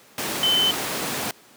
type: tone in noise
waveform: sine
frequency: 3056 Hz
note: G7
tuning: 45 cents flat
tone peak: -17 dBFS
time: 0.43-0.71 s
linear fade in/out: 2 ms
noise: pink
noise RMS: -26 dBFS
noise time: 0.18-1.31 s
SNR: +6 dB
effects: pink hiss -51 dBFS RMS until 1.56 s + high-pass 200 Hz 12 dB/octave